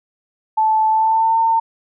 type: tone with pitch glide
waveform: sine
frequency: 874 to 905.3 Hz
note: A5 to A5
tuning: -12 to +49 cents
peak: -12 dBFS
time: 0.57-1.6 s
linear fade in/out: 10 ms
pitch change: +61 cents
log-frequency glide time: 0.89-1.37 s
effects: none